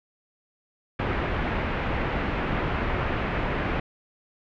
pink low-pass noise, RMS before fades -27 dBFS, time 0.99-3.8 s, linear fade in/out 5 ms, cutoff 2500 Hz, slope 24 dB/octave, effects none

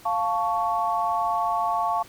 sine chord, F augmented, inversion none, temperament equal with one note detuned, 698.5 / 880 / 1115.2 Hz, F5 / A5 / C#6, 0 / 0 / +10 cents, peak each -26 dBFS, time 0.05-2.03 s, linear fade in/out 10 ms, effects pink hiss -49 dBFS RMS until 2.08 s

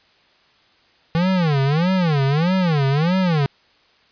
square tone with vibrato, 160 Hz, D#3, 49 cents sharp, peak -16 dBFS, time 1.15-3.46 s, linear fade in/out 0 ms, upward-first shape sine, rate 1.6 Hz, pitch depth 290 cents each way, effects white hiss -56 dBFS RMS until 4.11 s + resampled to 11025 Hz

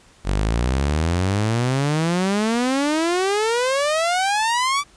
sawtooth exponential sweep, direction up, 46.16 to 1174.7 Hz, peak -14 dBFS, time 0.24-4.84 s, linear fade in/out 50 ms, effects pink hiss -52 dBFS RMS until 4.96 s + resampled to 22050 Hz

